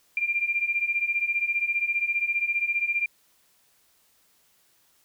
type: beating tone pair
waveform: sine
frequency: 2375 / 2390 Hz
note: D7 / D7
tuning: +19 / +30 cents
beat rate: 15 Hz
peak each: -28 / -25 dBFS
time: 0.17-3.06 s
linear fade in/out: 2 ms
effects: white hiss -64 dBFS RMS until 5.04 s